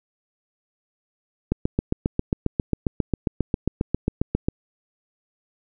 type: click train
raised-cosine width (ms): 3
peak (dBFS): -7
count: 23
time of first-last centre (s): 1.52-4.485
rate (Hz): 7.42
effects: none